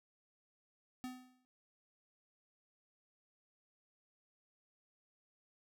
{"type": "tone with exponential decay", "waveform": "square", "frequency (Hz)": 253.3, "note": "B3", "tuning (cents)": 44, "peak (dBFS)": -40, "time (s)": [1.04, 1.45], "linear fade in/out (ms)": 0, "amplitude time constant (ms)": 89, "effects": []}